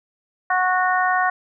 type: harmonic tone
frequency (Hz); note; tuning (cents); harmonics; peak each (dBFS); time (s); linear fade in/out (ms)
367.9; F#4; -10; 2 / 3 / 4 / 5; -20 / -22 / -23 / -24; 0.5-1.3; 5
effects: none